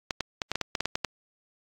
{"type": "clicks", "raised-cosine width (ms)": 0.2, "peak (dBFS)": -10, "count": 11, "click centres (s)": [0.108, 0.207, 0.418, 0.516, 0.556, 0.613, 0.752, 0.806, 0.856, 0.955, 1.047], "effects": ["AAC 48 kbps"]}